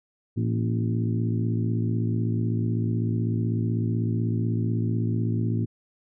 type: harmonic tone with a mistuned harmonic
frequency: 56 Hz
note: A1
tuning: 31 cents sharp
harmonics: 2 / 3 / 4 / 5 / 6 / 7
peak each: -24 / -31 / -30 / -35 / -35 / -41 dBFS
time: 0.36-5.66 s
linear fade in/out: 20 ms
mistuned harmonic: 4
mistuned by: +88 cents
effects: none